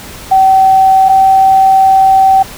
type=tone pair in turn; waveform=sine; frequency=766 / 769.7 Hz; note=G5 / G5; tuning=-40 / -32 cents; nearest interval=unison; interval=8 cents; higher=second; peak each=-3 dBFS; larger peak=neither; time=0.31-1.09 / 1.09-2.43 s; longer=second; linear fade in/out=10 ms; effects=pink hiss -29 dBFS RMS until 2.57 s